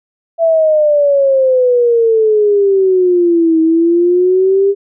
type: exponential two-way sweep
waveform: sine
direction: down then up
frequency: 669 to 319.9 to 402.4 Hz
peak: -7 dBFS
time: 0.38-4.75 s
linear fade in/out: 50 ms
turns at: 3.6 s
effects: none